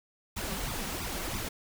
pink noise with flanger, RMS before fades -35 dBFS, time 0.36-1.49 s, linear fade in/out 10 ms, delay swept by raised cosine 0.82 to 5.32 ms, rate 3 Hz, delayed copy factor +0.8, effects none

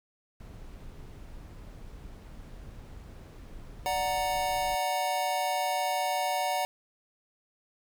brown noise, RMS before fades -45 dBFS, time 0.4-4.75 s, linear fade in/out 2 ms
square chord, D augmented, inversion none, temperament equal, 587.3 / 740 / 932.3 Hz, D5 / F#5 / A#5, 0 / 0 / 0 cents, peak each -35 / -30 / -34 dBFS, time 3.86-6.65 s, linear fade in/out 0 ms
effects none

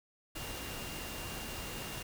sine tone in noise, 2794 Hz, F7, in tune, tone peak -49 dBFS, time 0.35-2.03 s, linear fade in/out 10 ms, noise pink, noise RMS -42 dBFS, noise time 0.35-2.03 s, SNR -10 dB, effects none

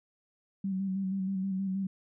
sine tone with vibrato, 191.7 Hz, G3, 38 cents flat, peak -29 dBFS, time 0.64-1.87 s, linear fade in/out 5 ms, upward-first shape square, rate 6.3 Hz, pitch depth 31 cents each way, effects none

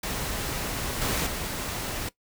pink noise with level steps, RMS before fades -31 / -27 / -32 dBFS, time 0.03-2.09 s, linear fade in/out 5 ms, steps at 1.01 / 1.26 s, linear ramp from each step 10 ms, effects noise-tail reverb RT60 0.1 s tail -18 dB re dry

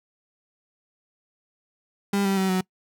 35% pulse tone with pitch steps, 199.8 / 195.01 / 190.34 / 185.78 Hz, G3 / G3 / F#3 / F#3, +33 / -9 / +49 / +7 cents, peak -19 dBFS, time 2.13-2.61 s, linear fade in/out 5 ms, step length 120 ms, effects noise-tail reverb RT60 0.1 s tail -24 dB re dry

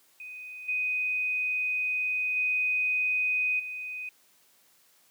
sine tone with level steps, 2499 Hz, D#7, 7 cents sharp, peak -39 / -26 / -24 / -34 dBFS, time 0.2-4.09 s, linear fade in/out 2 ms, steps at 0.68 / 2.36 / 3.59 s, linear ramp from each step 10 ms, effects white hiss -63 dBFS RMS until 5.1 s + high-pass 150 Hz 12 dB/octave

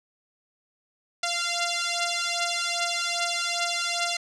5% pulse beating tone pair, 691 / 693.5 Hz, F5 / F5, -19 / -12 cents, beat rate 2.5 Hz, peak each -16 dBFS, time 1.23-4.17 s, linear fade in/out 5 ms, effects low-pass 7000 Hz 12 dB/octave

